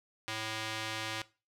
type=tone with band-pass filter; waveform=square; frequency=110 Hz; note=A2; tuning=in tune; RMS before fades=-38 dBFS; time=0.28-1.22 s; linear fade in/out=0 ms; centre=3100 Hz; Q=0.81; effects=noise-tail reverb RT60 0.3 s tail -18 dB re dry